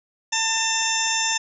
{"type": "harmonic tone", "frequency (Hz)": 896, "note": "A5", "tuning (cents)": 31, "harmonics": [1, 2, 3, 4, 6, 7, 8], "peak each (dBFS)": [-28, -28, -28, -28, -28, -28, -28], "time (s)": [0.32, 1.38], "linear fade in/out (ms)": 10, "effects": []}